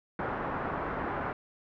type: low-pass noise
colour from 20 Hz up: white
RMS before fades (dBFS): -34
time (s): 0.19-1.33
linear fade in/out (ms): 2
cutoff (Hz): 1400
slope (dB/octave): 24
effects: none